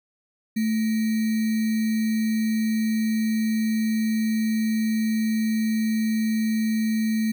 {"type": "tone with sample-and-hold", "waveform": "sine", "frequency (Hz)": 220, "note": "A3", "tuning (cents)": 0, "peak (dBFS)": -20, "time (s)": [0.56, 7.32], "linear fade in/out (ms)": 10, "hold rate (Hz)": 2100, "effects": []}